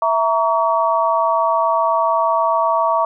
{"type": "chord", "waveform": "sine", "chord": "A# diminished", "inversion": "second", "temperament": "equal with one note detuned", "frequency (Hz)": [659.3, 932.3, 1132], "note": ["E5", "A#5", "C#6"], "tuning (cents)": [0, 0, 36], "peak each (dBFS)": -18, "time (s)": [0.02, 3.05], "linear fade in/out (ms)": 2, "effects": []}